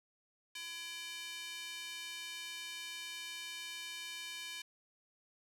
square tone with high-pass filter, 336.4 Hz, E4, 35 cents sharp, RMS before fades -45 dBFS, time 0.55-4.62 s, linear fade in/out 5 ms, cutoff 2600 Hz, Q 1.7, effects low-pass 12000 Hz 12 dB/octave + 11-bit

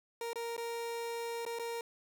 30% pulse tone with dropouts, 466.2 Hz, A#4, in tune, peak -34 dBFS, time 0.21-1.81 s, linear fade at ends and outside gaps 2 ms, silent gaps 0.332-0.357 / 0.566-0.578 / 1.452-1.463 / 1.588-1.595 s, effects 11-bit

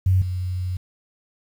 sine tone pair in turn, 93.3 / 91.27 Hz, F#2 / F#2, +15 / -23 cents, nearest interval unison, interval 38 cents, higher first, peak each -14 / -23 dBFS, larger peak first, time 0.06-0.22 / 0.22-0.77 s, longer second, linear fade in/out 5 ms, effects 8-bit

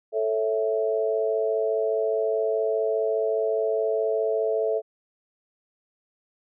sine chord, A major, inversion none, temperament equal, 440 / 554.4 / 659.3 Hz, A4 / C#5 / E5, 0 / 0 / 0 cents, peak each -24 / -30 / -26 dBFS, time 0.12-4.82 s, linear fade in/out 50 ms, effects none

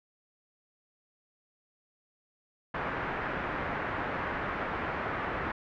white low-pass noise, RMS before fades -34 dBFS, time 2.74-5.52 s, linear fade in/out 5 ms, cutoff 1800 Hz, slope 24 dB/octave, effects none

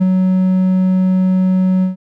triangle tone with ADSR envelope, 186.1 Hz, F#3, 10 cents sharp, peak -6 dBFS, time 0-1.96 s, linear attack 20 ms, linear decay 25 ms, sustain -2 dB, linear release 130 ms, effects none

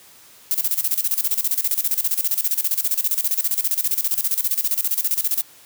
violet noise with tremolo, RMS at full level -19 dBFS, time 0.51-5.42 s, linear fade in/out 0 ms, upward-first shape square, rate 15 Hz, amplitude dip 80%, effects white hiss -48 dBFS RMS until 5.65 s + high-pass 60 Hz 12 dB/octave

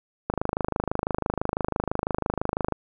click train, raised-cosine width 1 ms, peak -10 dBFS, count 64, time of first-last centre 0.3-2.723 s, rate 26 Hz, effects none

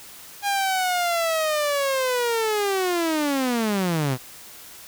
sawtooth linear sweep, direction down, 815 to 121.5 Hz, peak -17 dBFS, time 0.42-4.18 s, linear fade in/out 50 ms, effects white hiss -43 dBFS RMS until 4.87 s

